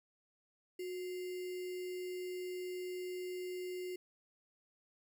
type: tone with sample-and-hold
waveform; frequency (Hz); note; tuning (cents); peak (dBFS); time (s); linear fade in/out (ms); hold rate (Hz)
sine; 364.6; F#4; -25; -39; 0.79-3.96; 5; 2450
effects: none